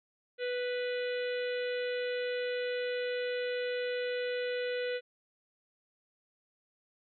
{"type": "harmonic tone with a mistuned harmonic", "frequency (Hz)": 493.9, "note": "B4", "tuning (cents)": 0, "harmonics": [1, 3, 4, 5, 6, 7, 8], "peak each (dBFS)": [-32, -42, -44, -46, -48, -49, -50], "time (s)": [0.38, 5.01], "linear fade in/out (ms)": 50, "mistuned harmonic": 8, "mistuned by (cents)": 26, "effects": []}